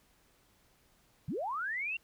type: linear sweep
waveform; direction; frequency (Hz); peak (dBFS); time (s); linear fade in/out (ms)
sine; up; 110 to 2786; -33; 1.28-1.97; 5
effects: pink hiss -68 dBFS RMS until 2.03 s